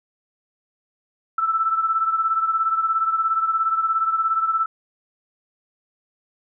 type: beating tone pair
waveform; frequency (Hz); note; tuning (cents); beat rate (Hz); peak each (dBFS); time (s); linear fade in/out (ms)
sine; 1320 / 1337; E6 / E6; +2 / +24; 17; -19 / -25; 1.38-4.66; 5
effects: none